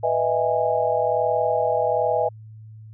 sine chord, E major seventh, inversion second, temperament just, 494.4 / 618.1 / 659.3 / 824.1 Hz, B4 / D#5 / E5 / G#5, +2 / -12 / 0 / -14 cents, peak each -24 dBFS, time 0.03-2.29 s, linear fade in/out 10 ms, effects added 109 Hz sine -39 dBFS peak until 2.93 s

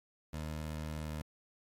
20% pulse tone with pitch glide, 77.4 to 76.78 Hz, D#2 to D#2, -9 to -22 cents, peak -33 dBFS, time 0.33-1.22 s, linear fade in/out 5 ms, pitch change -13 cents, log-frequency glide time 1.03-1.1 s, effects MP3 64 kbps

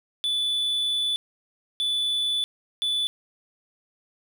triangle tone bursts at uneven times, 3475 Hz, A7, 22 cents flat, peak -21 dBFS, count 3, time 0.24-1.16 / 1.8-2.44 / 2.82-3.07 s, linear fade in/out 0 ms, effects none

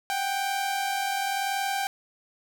sawtooth tone pair together, 749 / 789.9 Hz, F#5 / G5, +21 / +13 cents, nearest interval minor second, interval 92 cents, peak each -30 / -23 dBFS, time 0.1-1.87 s, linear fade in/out 0 ms, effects none

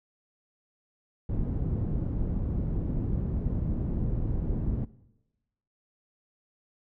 pink low-pass noise, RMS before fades -29 dBFS, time 1.29-4.85 s, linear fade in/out 5 ms, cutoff 230 Hz, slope 12 dB/octave, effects noise-tail reverb RT60 1.0 s tail -20 dB re dry

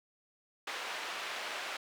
white band-pass noise, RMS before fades -40 dBFS, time 0.67-1.77 s, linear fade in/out 5 ms, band 550 to 2700 Hz, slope 12 dB/octave, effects none

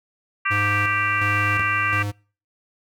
harmonic tone, 392 Hz, G4, in tune, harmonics 3 / 4 / 5 / 6 / 7, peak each -24 / -25 / -26 / -27 / -27 dBFS, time 0.45-2.03 s, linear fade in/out 10 ms
square tone with tremolo, 102.5 Hz, G#2, 22 cents flat, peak -25 dBFS, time 0.5-2.12 s, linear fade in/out 20 ms, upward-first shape square, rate 1.4 Hz, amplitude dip 55%
sawtooth tone with exponential decay, 83.7 Hz, E2, 27 cents sharp, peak -24 dBFS, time 1.59-1.69 s, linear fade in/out 5 ms, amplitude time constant 21 ms
effects noise-tail reverb RT60 0.4 s tail -26 dB re dry

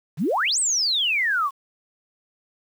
sine exponential two-way sweep, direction up then down, 127.5 to 8600 to 1048 Hz, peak -19 dBFS, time 0.17-1.51 s, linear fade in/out 50 ms, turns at 0.59 s, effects 8-bit

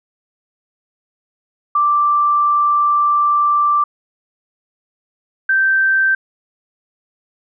sine tone pair in turn, 1174.7 / 1559.2 Hz, D6 / G6, 0 / -10 cents, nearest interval perfect fourth, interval 490 cents, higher second, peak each -11 dBFS, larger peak neither, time 1.75-3.84 / 5.49-6.15 s, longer first, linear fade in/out 5 ms, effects none

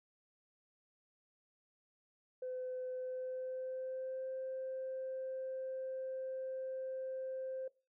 sine tone with pitch glide, 509 to 523.3 Hz, C5 to C5, -48 to 0 cents, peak -38 dBFS, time 2.42-7.68 s, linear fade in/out 5 ms, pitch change +48 cents, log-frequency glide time 2.91-4.28 s, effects noise-tail reverb RT60 0.3 s tail -21 dB re dry + tanh soft clip ceiling -35 dBFS

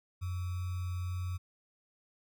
sine tone with sample-and-hold, 90.2 Hz, F#2, 44 cents flat, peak -33 dBFS, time 0.21-1.38 s, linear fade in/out 20 ms, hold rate 1225 Hz, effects none

